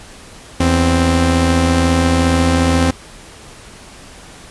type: tone pair together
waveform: sawtooth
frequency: 82.41 / 261.6 Hz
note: E2 / C4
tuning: 0 / 0 cents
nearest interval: octave + minor sixth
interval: 2000 cents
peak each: -10 dBFS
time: 0.6-2.91 s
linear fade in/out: 5 ms
effects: pink hiss -38 dBFS RMS until 4.5 s + resampled to 24000 Hz